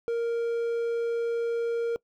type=tone; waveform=triangle; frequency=466.2 Hz; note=A#4; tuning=in tune; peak=-23 dBFS; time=0.08-1.96 s; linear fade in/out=0 ms; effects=noise-tail reverb RT60 0.1 s tail -23 dB re dry